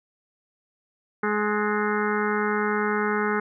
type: harmonic tone with a mistuned harmonic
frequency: 210 Hz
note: G#3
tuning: 19 cents sharp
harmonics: 1 / 2 / 4 / 5 / 6 / 7 / 8 / 9 / 10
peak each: -28 / -26 / -32 / -34 / -30 / -30 / -37 / -35 / -37 dBFS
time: 1.23-3.4 s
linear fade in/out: 5 ms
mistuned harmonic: 9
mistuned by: -51 cents
effects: none